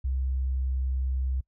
sine tone with pitch glide, 65.41 to 65.03 Hz, C2 to C2, 0 to -10 cents, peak -25 dBFS, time 0.04-1.41 s, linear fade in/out 10 ms, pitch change -10 cents, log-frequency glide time 0.16-0.71 s, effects noise-tail reverb RT60 0.1 s tail -23 dB re dry

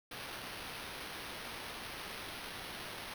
violet noise with sample-and-hold, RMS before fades -45 dBFS, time 0.11-3.14 s, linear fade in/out 5 ms, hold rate 7350 Hz, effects none

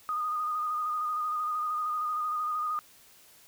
sine tone with vibrato, 1232 Hz, D#6, 17 cents flat, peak -28 dBFS, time 0.09-2.79 s, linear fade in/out 0 ms, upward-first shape square, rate 13 Hz, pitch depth 26 cents each way, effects white hiss -57 dBFS RMS until 3.47 s

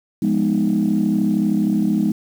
sine chord, F half-diminished seventh, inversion none, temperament equal, 174.61 / 207.7 / 246.9 / 311.1 Hz, F3 / Ab3 / Cb4 / Eb4, 0 / 0 / 0 / 0 cents, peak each -23 / -17 / -22 / -21 dBFS, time 0.22-2.12 s, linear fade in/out 5 ms, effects tanh soft clip ceiling -8 dBFS + 7-bit

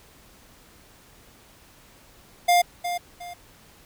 square tone with echo, 704 Hz, F5, 14 cents sharp, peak -16 dBFS, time 2.48-2.62 s, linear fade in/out 10 ms, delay 360 ms, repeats 2, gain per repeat -10 dB, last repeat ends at 3.34 s, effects pink hiss -53 dBFS RMS until 3.85 s

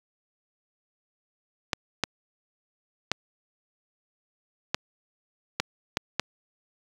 clicks, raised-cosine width 0.2 ms, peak -6 dBFS, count 7, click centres 1.732 / 2.037 / 3.116 / 4.745 / 5.6 / 5.971 / 6.196 s, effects high-pass 60 Hz 12 dB/octave + 7-bit

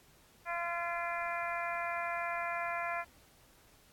harmonic tone, 343 Hz, F4, 31 cents flat, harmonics 2 / 3 / 4 / 5 / 6 / 7, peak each -38 / -40 / -41 / -42 / -43 / -43 dBFS, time 0.45-3.05 s, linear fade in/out 50 ms, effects pink hiss -63 dBFS RMS until 3.92 s + AAC 64 kbps

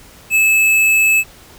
triangle tone with hard clipping, 2605 Hz, E7, 21 cents flat, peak -11 dBFS, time 0.3-1.24 s, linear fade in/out 50 ms, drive 15 dB, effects pink hiss -42 dBFS RMS until 1.58 s

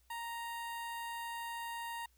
sawtooth tone with notch filter, 932.3 Hz, A#5, in tune, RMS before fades -42 dBFS, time 0.1-2.06 s, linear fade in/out 5 ms, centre 5600 Hz, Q 1.5, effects added 60 Hz sine -68 dBFS peak until 2.17 s + white hiss -74 dBFS RMS until 2.17 s

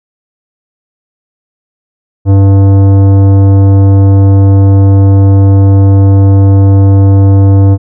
sine tone with tanh clipping, 98 Hz, G2, in tune, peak -3 dBFS, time 2.25-7.78 s, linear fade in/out 50 ms, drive 14 dB, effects none

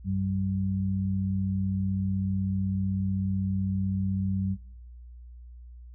sine tone pair together, 95.9 / 191.8 Hz, G2 / G3, -37 / -37 cents, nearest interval octave, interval 1200 cents, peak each -28 dBFS, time 0.04-4.57 s, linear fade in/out 50 ms, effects noise-tail reverb RT60 0.9 s tail -26 dB re dry + added 60 Hz sine -43 dBFS peak until 5.94 s

